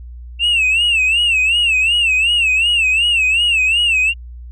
sine tone with vibrato, 2695 Hz, E7, 38 cents sharp, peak -9 dBFS, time 0.39-4.14 s, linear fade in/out 50 ms, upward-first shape sine, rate 2.7 Hz, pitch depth 130 cents each way, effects tanh soft clip ceiling -10 dBFS + added 60 Hz sine -30 dBFS peak until 4.51 s

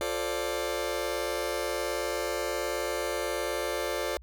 sawtooth chord, D minor seventh, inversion first, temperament just, 352.4 / 440.5 / 528.6 / 587.3 Hz, F4 / A4 / C5 / D5, +16 / +2 / +18 / 0 cents, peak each -32 / -31 / -30 / -30 dBFS, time 0.01-4.17 s, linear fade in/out 0 ms, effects added 60 Hz sine -47 dBFS peak until 4.22 s

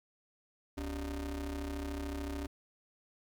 35% pulse ring-modulated tone, 106.8 Hz, G#2, 49 cents sharp, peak -32 dBFS, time 0.77-2.47 s, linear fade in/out 10 ms, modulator 177 Hz, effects 12-bit

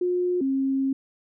sine tone pair in turn, 358.4 / 269.1 Hz, F4 / C4, +45 / +49 cents, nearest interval perfect fourth, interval 496 cents, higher first, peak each -21 dBFS, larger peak neither, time 0.01-0.41 / 0.41-0.93 s, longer second, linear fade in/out 5 ms, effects none

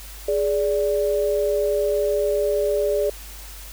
sine tone pair together, 415.3 / 582.3 Hz, G#4 / D5, 0 / -15 cents, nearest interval tritone, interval 585 cents, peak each -21 dBFS, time 0.28-3.1 s, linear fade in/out 5 ms, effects added 50 Hz sine -38 dBFS peak until 3.72 s + white hiss -41 dBFS RMS until 3.72 s

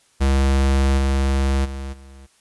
square tone with level steps, 67.7 Hz, C#2, 40 cents flat, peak -15 / -17 / -28 / -41 dBFS, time 0.2-2.27 s, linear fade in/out 20 ms, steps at 0.97 / 1.64 / 1.92 s, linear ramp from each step 20 ms, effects white hiss -58 dBFS RMS until 2.4 s + resampled to 24000 Hz

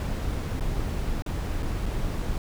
brown noise with dropouts, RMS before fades -28 dBFS, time 0-2.38 s, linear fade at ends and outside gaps 1 ms, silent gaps 0.598-0.607 / 1.222-1.262 / 1.625-1.629 / 1.858-1.862 s, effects none

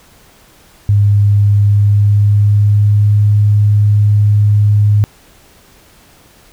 sine tone with pitch glide, 102.2 to 103.93 Hz, G#2 to G#2, -27 to +2 cents, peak -6 dBFS, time 0.89-5.04 s, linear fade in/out 0 ms, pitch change +29 cents, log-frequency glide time 1.57-3.24 s, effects pink hiss -45 dBFS RMS until 6.52 s

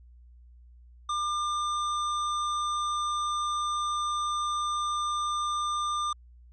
sine tone with hard clipping, 1199 Hz, D6, 36 cents sharp, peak -29 dBFS, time 1.09-6.13 s, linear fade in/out 5 ms, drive 14 dB, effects added 60 Hz sine -50 dBFS peak until 6.52 s + resampled to 22050 Hz

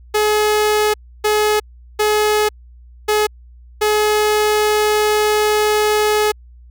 sawtooth tone bursts at uneven times, 423.9 Hz, G#4, 35 cents sharp, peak -9 dBFS, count 5, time 0.14-0.94 / 1.24-1.6 / 1.99-2.49 / 3.08-3.27 / 3.81-6.32 s, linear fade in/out 10 ms, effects added 60 Hz sine -39 dBFS peak until 6.7 s

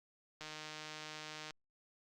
click train, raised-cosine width 0.2 ms, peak -29 dBFS, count 170, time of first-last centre 0.41-1.507 s, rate 154 Hz, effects Opus 48 kbps

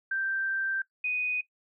sine tone pair in turn, 1568 / 2489 Hz, G6 / D#7, 0 / 0 cents, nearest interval minor sixth, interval 800 cents, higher second, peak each -27 dBFS, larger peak neither, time 0.11-0.82 / 1.04-1.41 s, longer first, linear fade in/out 5 ms, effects noise-tail reverb RT60 0.1 s tail -17 dB re dry

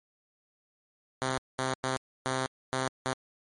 5% pulse tone bursts at uneven times, 130.81 Hz, C3, in tune, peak -17 dBFS, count 6, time 1.22-1.38 / 1.59-1.74 / 1.84-1.97 / 2.26-2.46 / 2.73-2.88 / 3.06-3.13 s, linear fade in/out 0 ms, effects MP3 48 kbps

